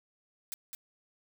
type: noise with echo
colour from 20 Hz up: blue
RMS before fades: -38 dBFS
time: 0.52-0.54 s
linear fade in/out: 0 ms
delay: 210 ms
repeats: 1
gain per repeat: -4 dB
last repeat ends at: 0.75 s
effects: none